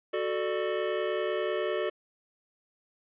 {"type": "chord", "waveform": "square", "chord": "D major", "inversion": "first", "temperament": "equal with one note detuned", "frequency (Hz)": [370, 440, 594.8], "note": ["F#4", "A4", "D5"], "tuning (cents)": [0, 0, 22], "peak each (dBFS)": -33, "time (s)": [0.13, 1.9], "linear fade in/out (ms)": 10, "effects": ["resampled to 8000 Hz", "10-bit"]}